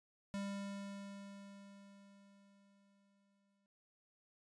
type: tone with exponential decay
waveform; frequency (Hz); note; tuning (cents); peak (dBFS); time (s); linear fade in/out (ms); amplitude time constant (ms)
square; 199; G3; +26; -40; 0.34-3.66; 0; 720
effects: noise-tail reverb RT60 0.4 s tail -22 dB re dry + resampled to 22050 Hz